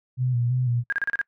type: tone with vibrato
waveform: sine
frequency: 123.3 Hz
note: B2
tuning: 2 cents flat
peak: -20 dBFS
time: 0.17-0.84 s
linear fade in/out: 50 ms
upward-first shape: square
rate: 3 Hz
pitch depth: 47 cents each way
type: tone bursts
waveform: sine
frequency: 1625 Hz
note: G#6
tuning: 38 cents flat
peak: -21 dBFS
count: 6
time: 0.9-1.214 s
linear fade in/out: 0 ms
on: 24 ms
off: 34 ms
effects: noise-tail reverb RT60 0.1 s tail -26 dB re dry